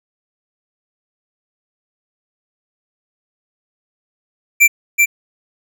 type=tone with echo; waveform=square; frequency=2349 Hz; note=D7; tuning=in tune; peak=-6 dBFS; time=4.6-4.68 s; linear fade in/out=20 ms; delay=380 ms; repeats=1; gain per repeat=-3 dB; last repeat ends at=5.06 s; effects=none